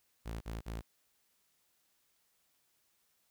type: tone bursts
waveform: sawtooth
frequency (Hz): 56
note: A1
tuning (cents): +31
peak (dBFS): -35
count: 3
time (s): 0.25-0.816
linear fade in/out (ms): 20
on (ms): 160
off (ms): 43
effects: white hiss -75 dBFS RMS until 3.3 s